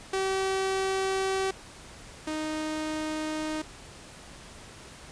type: tone pair in turn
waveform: sawtooth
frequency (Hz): 383.5 / 310.1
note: G4 / D#4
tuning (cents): -38 / -6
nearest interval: major third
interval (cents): 368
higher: first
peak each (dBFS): -22 / -26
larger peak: first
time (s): 0.13-1.51 / 2.27-3.62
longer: first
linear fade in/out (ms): 5
effects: pink hiss -47 dBFS RMS until 5.11 s + resampled to 22050 Hz